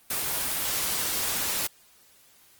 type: noise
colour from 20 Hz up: white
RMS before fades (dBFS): -28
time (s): 0.1-1.67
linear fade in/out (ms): 5
effects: white hiss -58 dBFS RMS until 2.59 s + Opus 24 kbps